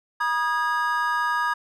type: tone cluster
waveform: triangle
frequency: 962 / 1232 / 1649 Hz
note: B5 / D#6 / G#6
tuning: -46 / -17 / -13 cents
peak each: -24 dBFS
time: 0.2-1.54 s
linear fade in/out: 10 ms
effects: none